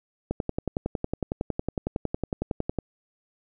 click train, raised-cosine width 2 ms, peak -13 dBFS, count 28, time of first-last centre 0.31-2.787 s, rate 10.9 Hz, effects none

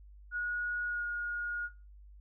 sine tone with pitch glide, 1451 to 1434.3 Hz, F#6 to F6, -34 to +46 cents, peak -32 dBFS, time 0.31-1.7 s, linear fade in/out 50 ms, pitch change -20 cents, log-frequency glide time 0.86-1.03 s, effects noise-tail reverb RT60 0.3 s tail -21 dB re dry + added 50 Hz sine -51 dBFS peak until 2.2 s

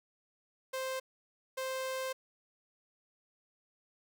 sawtooth tone bursts at uneven times, 523.3 Hz, C5, in tune, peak -31 dBFS, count 2, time 0.73-1 / 1.57-2.13 s, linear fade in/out 10 ms, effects none

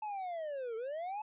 triangle linear two-way sweep, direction down then up, 871 to 435.4 to 871 Hz, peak -35 dBFS, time 0.02-1.22 s, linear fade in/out 5 ms, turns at 0.76 s, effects resampled to 8000 Hz

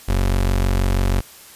30% pulse tone, 46.25 Hz, F#1, in tune, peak -13 dBFS, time 0.08-1.21 s, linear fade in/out 10 ms, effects white hiss -43 dBFS RMS until 1.55 s + resampled to 32000 Hz

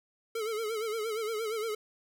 square tone with vibrato, 440 Hz, A4, in tune, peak -32 dBFS, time 0.35-1.75 s, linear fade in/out 5 ms, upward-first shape sine, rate 8.6 Hz, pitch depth 84 cents each way, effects none

